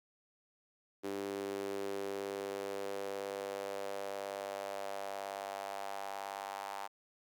sawtooth tone with high-pass filter sweep, 99 Hz, G2, 18 cents sharp, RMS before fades -41 dBFS, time 1.03-6.88 s, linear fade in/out 20 ms, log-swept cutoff 350 to 840 Hz, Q 3.8, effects none

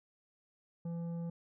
sine tone with tanh clipping, 169 Hz, E3, 43 cents sharp, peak -38 dBFS, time 0.85-1.3 s, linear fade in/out 5 ms, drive 9 dB, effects none

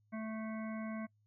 harmonic tone, 219.7 Hz, A3, 2 cents flat, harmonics 1 / 3 / 5 / 7 / 9 / 10, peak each -39 / -47 / -51 / -54 / -56 / -55 dBFS, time 0.12-1.07 s, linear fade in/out 20 ms, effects noise-tail reverb RT60 0.1 s tail -26 dB re dry + added 105 Hz sine -70 dBFS peak until 1.26 s

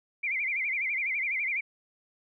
sine tone with vibrato, 2217 Hz, C#7, in tune, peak -27 dBFS, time 0.23-1.61 s, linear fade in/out 10 ms, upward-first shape sine, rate 12 Hz, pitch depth 150 cents each way, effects none

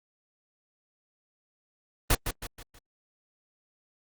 pink noise with echo, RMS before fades -21 dBFS, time 2.1-2.15 s, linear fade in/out 5 ms, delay 160 ms, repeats 4, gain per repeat -8 dB, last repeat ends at 2.79 s, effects Opus 24 kbps

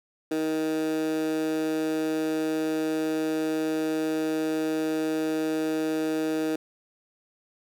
15% pulse tone with high-pass filter, 157.3 Hz, D#3, 19 cents sharp, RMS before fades -27 dBFS, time 0.31-6.56 s, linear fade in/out 5 ms, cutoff 350 Hz, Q 4.3, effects none

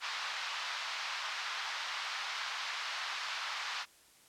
pink band-pass noise, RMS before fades -39 dBFS, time 0-3.86 s, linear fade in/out 50 ms, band 960 to 5100 Hz, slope 24 dB/octave, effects white hiss -62 dBFS RMS until 4.28 s + low-pass 11000 Hz 12 dB/octave

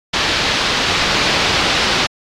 white low-pass noise, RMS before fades -17 dBFS, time 0.13-2.07 s, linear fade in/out 10 ms, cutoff 4600 Hz, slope 24 dB/octave, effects AAC 48 kbps

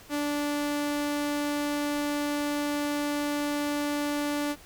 sawtooth tone, 291.8 Hz, D4, 11 cents flat, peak -23 dBFS, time 0.09-4.56 s, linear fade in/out 50 ms, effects pink hiss -51 dBFS RMS until 4.65 s

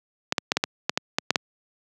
clicks, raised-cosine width 0.2 ms, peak -3 dBFS, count 10, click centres 0.324 / 0.382 / 0.519 / 0.57 / 0.639 / 0.895 / 0.975 / 1.185 / 1.306 / 1.358 s, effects high-pass 150 Hz 12 dB/octave

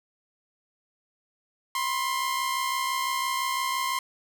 sawtooth tone pair together, 993 / 1058.9 Hz, B5 / C6, +9 / +20 cents, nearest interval minor second, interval 111 cents, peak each -29 / -23 dBFS, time 1.75-3.99 s, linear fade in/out 2 ms, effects none

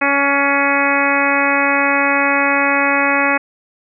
harmonic tone with a mistuned harmonic, 280.7 Hz, C#4, 22 cents sharp, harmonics 1 / 2 / 3 / 4 / 5 / 6 / 7 / 8 / 9, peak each -21 / -21 / -21 / -21 / -21 / -21 / -21 / -21 / -21 dBFS, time 0.01-3.38 s, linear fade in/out 10 ms, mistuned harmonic 8, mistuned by -25 cents, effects none

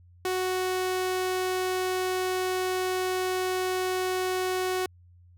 sawtooth tone, 370 Hz, F#4, in tune, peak -22 dBFS, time 0.25-4.86 s, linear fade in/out 2 ms, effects added 88 Hz sine -52 dBFS peak until 5.37 s

